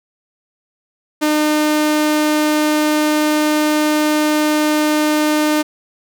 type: tone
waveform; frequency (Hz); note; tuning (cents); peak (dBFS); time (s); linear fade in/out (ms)
sawtooth; 303.4; D#4; -44; -9; 1.21-5.63; 20
effects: none